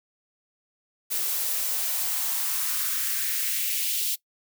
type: noise with high-pass filter sweep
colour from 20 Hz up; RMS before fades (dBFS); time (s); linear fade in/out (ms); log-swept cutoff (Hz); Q
blue; -27; 1.1-4.16; 20; 350 to 3300; 2.1
effects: noise-tail reverb RT60 0.1 s tail -20 dB re dry